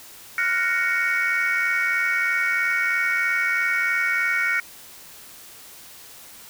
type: chord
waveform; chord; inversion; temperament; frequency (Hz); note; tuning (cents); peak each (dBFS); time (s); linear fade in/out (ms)
sine; Gb major seventh; third; equal with one note detuned; 1396.9 / 1480 / 1864.7 / 2234; F6 / Gb6 / Bb6 / Db7; 0 / 0 / 0 / +13; -25 / -25 / -24 / -22; 0.38-4.6; 2
effects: tanh soft clip ceiling -14 dBFS + white hiss -44 dBFS RMS until 6.49 s